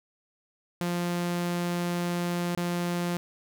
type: tone with dropouts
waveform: sawtooth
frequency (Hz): 174.61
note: F3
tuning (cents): 0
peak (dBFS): -23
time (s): 0.81-3.17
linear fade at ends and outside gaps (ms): 0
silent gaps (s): 2.549-2.574
effects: none